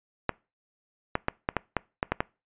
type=clicks; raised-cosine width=0.5 ms; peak=-9 dBFS; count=9; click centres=0.293 / 1.154 / 1.284 / 1.489 / 1.567 / 1.767 / 2.029 / 2.12 / 2.205 s; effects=noise-tail reverb RT60 0.3 s tail -24 dB re dry + resampled to 8000 Hz